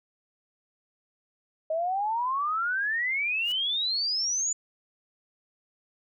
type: exponential sweep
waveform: sine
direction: up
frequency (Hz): 622.3 to 7040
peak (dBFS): -25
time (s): 1.7-4.53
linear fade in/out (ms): 5
type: noise with exponential growth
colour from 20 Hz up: white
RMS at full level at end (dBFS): -42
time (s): 3.36-3.52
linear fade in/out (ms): 1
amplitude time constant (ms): 34
effects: none